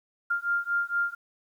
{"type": "beating tone pair", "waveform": "sine", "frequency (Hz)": [1396.9, 1401.2], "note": ["F6", "F6"], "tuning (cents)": [0, 5], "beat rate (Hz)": 4.3, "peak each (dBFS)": -28, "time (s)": [0.3, 1.15], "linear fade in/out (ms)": 10, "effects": ["10-bit"]}